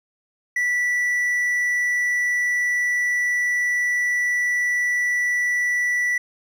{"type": "tone", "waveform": "triangle", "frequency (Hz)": 1961, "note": "B6", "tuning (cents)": -13, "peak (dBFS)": -17, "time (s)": [0.56, 6.18], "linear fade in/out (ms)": 5, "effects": []}